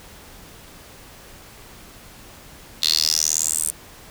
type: tone with high-pass filter sweep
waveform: 10% pulse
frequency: 78.5 Hz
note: D#2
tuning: 16 cents sharp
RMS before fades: -21 dBFS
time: 2.82-3.71 s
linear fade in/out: 10 ms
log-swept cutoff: 3900 to 9400 Hz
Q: 6.5
effects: pink hiss -44 dBFS RMS until 4.1 s